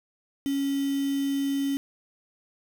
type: tone with quantisation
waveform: sine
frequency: 277.2 Hz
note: C#4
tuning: in tune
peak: -24 dBFS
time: 0.46-1.77 s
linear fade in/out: 0 ms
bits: 6
effects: none